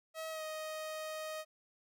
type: tone with pitch glide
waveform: sawtooth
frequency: 640 to 625 Hz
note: D#5 to D#5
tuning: +49 to +8 cents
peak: -36 dBFS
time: 0.14-1.45 s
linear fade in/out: 50 ms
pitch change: -41 cents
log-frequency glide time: 0.3-0.43 s
effects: none